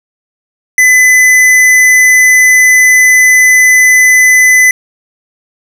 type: tone with hard clipping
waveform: sine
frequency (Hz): 2011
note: B6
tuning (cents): +31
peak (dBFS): -4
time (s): 0.78-4.71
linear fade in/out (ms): 2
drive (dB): 13
effects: none